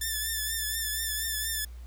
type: tone with vibrato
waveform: 5% pulse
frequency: 1760 Hz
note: A6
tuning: in tune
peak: -19 dBFS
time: 0.01-1.65 s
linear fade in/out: 5 ms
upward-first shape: triangle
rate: 4.2 Hz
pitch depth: 53 cents each way
effects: added 60 Hz sine -40 dBFS peak until 1.86 s + pink hiss -60 dBFS RMS until 1.86 s